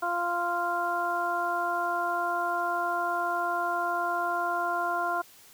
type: harmonic tone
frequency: 347.8 Hz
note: F4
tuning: 7 cents flat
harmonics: 1 / 2 / 3 / 4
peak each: -37 / -30 / -31 / -31 dBFS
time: 0.02-5.22 s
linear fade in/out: 10 ms
effects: white hiss -54 dBFS RMS until 5.53 s